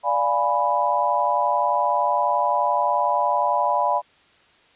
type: chord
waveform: sine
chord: D diminished seventh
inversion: none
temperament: equal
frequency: 587.3 / 698.5 / 830.6 / 987.8 Hz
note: D5 / F5 / Ab5 / Cb6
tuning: 0 / 0 / 0 / 0 cents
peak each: -25 / -25 / -24 / -21 dBFS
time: 0.03-4.02 s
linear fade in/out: 50 ms
effects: white hiss -56 dBFS RMS until 4.75 s + resampled to 8000 Hz